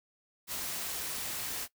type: noise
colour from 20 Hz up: white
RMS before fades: -37 dBFS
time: 0.47-1.68 s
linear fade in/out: 50 ms
effects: noise-tail reverb RT60 0.1 s tail -19 dB re dry